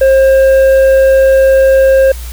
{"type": "tone with tanh clipping", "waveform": "sine", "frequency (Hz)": 534, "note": "C5", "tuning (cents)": 35, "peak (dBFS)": -5, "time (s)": [0.01, 2.12], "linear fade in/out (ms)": 5, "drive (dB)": 6, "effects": ["added 60 Hz sine -21 dBFS peak until 2.32 s", "white hiss -32 dBFS RMS until 2.32 s"]}